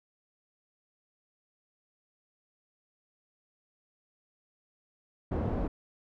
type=low-pass noise; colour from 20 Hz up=pink; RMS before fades=-31 dBFS; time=5.31-5.68 s; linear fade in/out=10 ms; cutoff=610 Hz; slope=12 dB/octave; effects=none